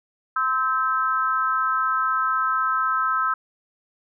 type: tone with amplitude modulation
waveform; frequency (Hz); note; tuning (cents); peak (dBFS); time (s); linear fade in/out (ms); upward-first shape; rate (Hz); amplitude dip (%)
sine; 1300; E6; -24; -15; 0.36-3.34; 5; sine; 264; 95
effects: none